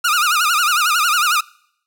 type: tone with vibrato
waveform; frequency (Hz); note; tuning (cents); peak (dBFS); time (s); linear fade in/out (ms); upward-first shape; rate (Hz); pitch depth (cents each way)
sawtooth; 1318.5; E6; 0; -10; 0.04-1.41; 10; sine; 11; 170
effects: noise-tail reverb RT60 0.7 s tail -24 dB re dry